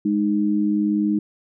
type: tone pair together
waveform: sine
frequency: 207.7 / 308.8 Hz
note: G#3 / D#4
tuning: 0 / -13 cents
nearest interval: perfect fifth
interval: 687 cents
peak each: -20 dBFS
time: 0.05-1.19 s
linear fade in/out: 5 ms
effects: none